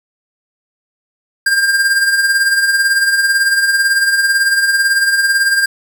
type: tone with tremolo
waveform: square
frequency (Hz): 1600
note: G6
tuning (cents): +35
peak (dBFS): -9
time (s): 1.46-5.66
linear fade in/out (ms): 5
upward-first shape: sine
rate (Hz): 18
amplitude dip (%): 50
effects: 7-bit